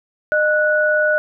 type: tone pair together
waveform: sine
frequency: 610 / 1473.2 Hz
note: D#5 / F#6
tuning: -34 / -8 cents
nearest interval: octave + minor third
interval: 1526 cents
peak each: -16 / -16 dBFS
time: 0.32-1.18 s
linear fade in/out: 0 ms
effects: none